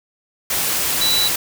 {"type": "tone in noise", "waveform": "sine", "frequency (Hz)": 3951, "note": "B7", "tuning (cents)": 0, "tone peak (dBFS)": -16, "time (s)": [1.01, 1.28], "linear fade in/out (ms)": 5, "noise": "white", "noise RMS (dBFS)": -20, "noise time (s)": [0.5, 1.36], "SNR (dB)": 1, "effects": []}